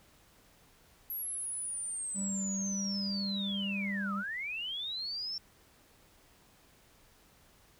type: linear two-way sweep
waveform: sine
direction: down then up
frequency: 11700 to 1200 to 5450 Hz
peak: -35 dBFS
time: 1.1-5.38 s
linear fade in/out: 2 ms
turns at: 4.14 s
type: tone with pitch glide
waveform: triangle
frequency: 196 to 198.62 Hz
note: G3 to G3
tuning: 0 to +23 cents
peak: -32 dBFS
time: 2.14-4.24 s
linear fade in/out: 50 ms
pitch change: +23 cents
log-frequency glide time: 2.6-2.9 s
effects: pink hiss -63 dBFS RMS until 7.79 s